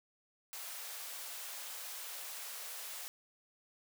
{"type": "high-pass noise", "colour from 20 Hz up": "white", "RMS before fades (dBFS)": -45, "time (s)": [0.53, 3.08], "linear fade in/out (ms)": 0, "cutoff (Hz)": 520, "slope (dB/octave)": 24, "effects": []}